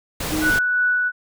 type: noise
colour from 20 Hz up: pink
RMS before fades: -26 dBFS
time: 0.2-0.59 s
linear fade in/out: 5 ms
type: tone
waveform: sine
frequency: 310.8 Hz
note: D#4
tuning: 2 cents flat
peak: -21 dBFS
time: 0.31-0.51 s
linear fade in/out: 20 ms
type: tone with tremolo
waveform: sine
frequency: 1479 Hz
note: F#6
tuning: 1 cent flat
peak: -15 dBFS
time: 0.41-1.12 s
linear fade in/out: 50 ms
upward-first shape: sine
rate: 2.8 Hz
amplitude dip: 25%
effects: none